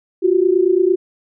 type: tone pair together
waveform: sine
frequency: 351.5 / 380.4 Hz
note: F4 / F#4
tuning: +11 / +48 cents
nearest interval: minor second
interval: 137 cents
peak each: -14 dBFS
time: 0.22-0.96 s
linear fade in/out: 20 ms
effects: none